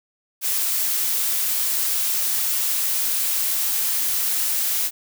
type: noise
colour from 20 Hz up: blue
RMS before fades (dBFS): -22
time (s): 0.41-4.91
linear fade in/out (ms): 50
effects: none